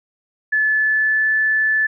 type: tone with pitch glide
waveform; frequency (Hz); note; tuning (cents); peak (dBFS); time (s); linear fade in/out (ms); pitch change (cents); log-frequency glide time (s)
sine; 1729 to 1743; A6 to A6; -31 to -17; -14; 0.52-1.87; 10; +14; 0.63-1.3
effects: none